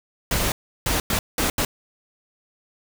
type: noise bursts at uneven times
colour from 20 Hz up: pink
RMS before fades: -22 dBFS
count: 5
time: 0.31-0.52 / 0.86-1 / 1.1-1.19 / 1.38-1.5 / 1.58-1.65 s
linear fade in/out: 2 ms
effects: none